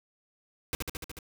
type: noise with echo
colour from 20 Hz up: pink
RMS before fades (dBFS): -31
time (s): 0.73-0.75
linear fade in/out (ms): 0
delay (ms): 73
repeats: 6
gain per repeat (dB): -2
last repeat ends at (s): 1.188
effects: none